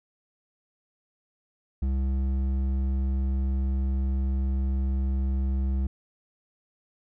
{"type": "tone with hard clipping", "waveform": "sine", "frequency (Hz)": 66.4, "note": "C2", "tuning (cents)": 26, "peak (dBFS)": -25, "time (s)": [1.82, 5.87], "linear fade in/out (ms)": 5, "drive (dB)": 8, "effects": []}